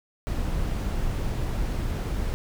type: noise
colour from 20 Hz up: brown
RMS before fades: -27 dBFS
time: 0.27-2.34 s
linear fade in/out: 0 ms
effects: none